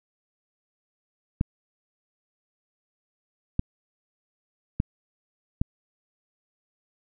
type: clicks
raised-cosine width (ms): 5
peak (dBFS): -10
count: 4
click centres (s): 1.411 / 3.594 / 4.801 / 5.615
effects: none